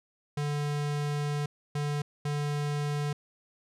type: tone bursts at uneven times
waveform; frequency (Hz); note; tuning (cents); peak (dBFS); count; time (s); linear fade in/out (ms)
square; 146.4; D3; -5; -29; 3; 0.37-1.46 / 1.75-2.02 / 2.25-3.13; 5
effects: low-pass 9000 Hz 12 dB/octave